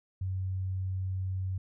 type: tone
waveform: sine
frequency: 94 Hz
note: F#2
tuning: 28 cents sharp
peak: -30 dBFS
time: 0.21-1.58 s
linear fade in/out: 5 ms
effects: none